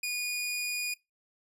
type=tone; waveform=sawtooth; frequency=2452 Hz; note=D#7; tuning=26 cents flat; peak=-27 dBFS; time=0.03-0.94 s; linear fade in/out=5 ms; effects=noise-tail reverb RT60 0.2 s tail -21 dB re dry + resampled to 32000 Hz